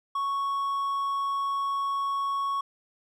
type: tone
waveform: triangle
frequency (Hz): 1109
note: C#6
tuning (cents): 0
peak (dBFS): -24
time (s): 0.15-2.61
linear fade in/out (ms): 5
effects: none